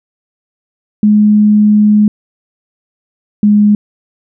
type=tone pair in turn; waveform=sine; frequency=210.1 / 208 Hz; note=G#3 / G#3; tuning=+20 / +3 cents; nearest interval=unison; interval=17 cents; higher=first; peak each=-4 dBFS; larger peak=neither; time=1.03-2.08 / 3.43-3.75 s; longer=first; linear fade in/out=2 ms; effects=none